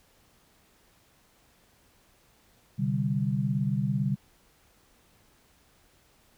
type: chord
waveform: sine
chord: C suspended second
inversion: none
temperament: equal with one note detuned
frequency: 129.01 / 146.83 / 196 Hz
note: C3 / D3 / G3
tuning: -24 / 0 / 0 cents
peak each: -29 dBFS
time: 2.78-4.16 s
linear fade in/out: 20 ms
effects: pink hiss -63 dBFS RMS until 6.37 s